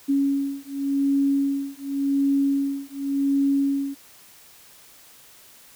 sine beating tone pair, 277.2 / 278.09 Hz, C#4 / C#4, 0 / +6 cents, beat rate 0.89 Hz, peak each -23 / -23 dBFS, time 0.08-3.95 s, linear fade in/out 20 ms, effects white hiss -50 dBFS RMS until 5.75 s

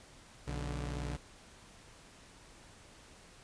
sawtooth tone pair together, 61 / 145.08 Hz, B1 / D3, -21 / -21 cents, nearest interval octave + minor third, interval 1500 cents, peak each -34 / -37 dBFS, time 0.47-1.17 s, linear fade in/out 10 ms, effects pink hiss -57 dBFS RMS until 3.43 s + resampled to 22050 Hz

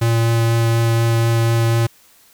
square tone with vibrato, 115.3 Hz, A#2, 19 cents flat, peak -14 dBFS, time 0.01-1.87 s, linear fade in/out 10 ms, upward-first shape triangle, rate 4.1 Hz, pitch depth 9 cents each way, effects white hiss -51 dBFS RMS until 2.33 s

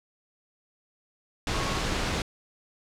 sine tone in noise, 1100 Hz, C#6, 14 cents flat, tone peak -37 dBFS, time 1.54-1.8 s, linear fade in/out 2 ms, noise pink, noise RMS -28 dBFS, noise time 1.47-2.22 s, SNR -12 dB, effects low-pass 6000 Hz 12 dB/octave

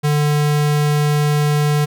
square tone, 148.2 Hz, D3, 16 cents sharp, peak -14 dBFS, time 0.03-1.86 s, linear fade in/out 20 ms, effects none

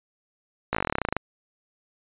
slowing click train, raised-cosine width 0.5 ms, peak -9 dBFS, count 17, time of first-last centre 0.73-1.166 s, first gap 17 ms, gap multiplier 1.06, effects resampled to 8000 Hz

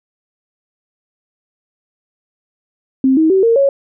sine tone with pitch steps, 264.2 / 317.8 / 382.4 / 460 / 553.4 Hz, C4 / D#4 / G4 / A#4 / C#5, +17 / +37 / -43 / -23 / -3 cents, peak -8 dBFS, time 3.04-3.69 s, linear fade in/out 2 ms, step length 130 ms, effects none

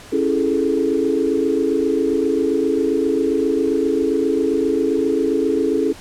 sine chord, A major seventh, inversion first, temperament just, 275 / 330 / 412.5 / 440 Hz, C#4 / E4 / G#4 / A4, -14 / +2 / -12 / 0 cents, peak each -21 dBFS, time 0.12-5.93 s, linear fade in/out 10 ms, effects pink hiss -40 dBFS RMS until 6 s + low-pass 10000 Hz 12 dB/octave

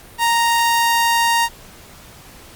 sawtooth tone, 931 Hz, A#5, 2 cents flat, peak -10 dBFS, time 0.18-1.49 s, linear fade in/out 50 ms, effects pink hiss -42 dBFS RMS until 2.55 s + Opus 48 kbps

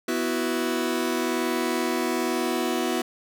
sawtooth chord, B suspended fourth, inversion none, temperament just, 246.9 / 329.3 / 370.4 Hz, B3 / E4 / F#4, 0 / -2 / +2 cents, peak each -24 dBFS, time 0.08-3.02 s, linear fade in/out 5 ms, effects none

